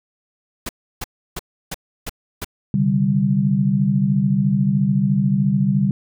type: noise bursts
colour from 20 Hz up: pink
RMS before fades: -27 dBFS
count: 6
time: 0.66-2.446 s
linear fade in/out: 5 ms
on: 31 ms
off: 320 ms
type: chord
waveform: sine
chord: C suspended second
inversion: none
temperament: equal with one note detuned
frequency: 132.95 / 146.83 / 196 Hz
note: C3 / D3 / G3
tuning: +28 / 0 / 0 cents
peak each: -21 / -20 / -17 dBFS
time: 2.74-5.91 s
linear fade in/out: 2 ms
effects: none